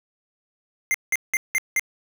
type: tone bursts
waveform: square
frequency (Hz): 2093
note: C7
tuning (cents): 0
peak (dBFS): -19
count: 5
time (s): 0.91-1.795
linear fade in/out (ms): 0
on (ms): 33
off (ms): 180
effects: none